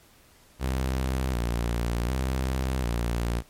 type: tone with vibrato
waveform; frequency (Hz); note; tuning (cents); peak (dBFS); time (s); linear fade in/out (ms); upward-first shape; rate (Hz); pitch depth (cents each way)
sawtooth; 61.74; B1; 0; -21; 0.59-3.43; 50; square; 0.67; 90
effects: pink hiss -57 dBFS RMS until 3.49 s + MP3 64 kbps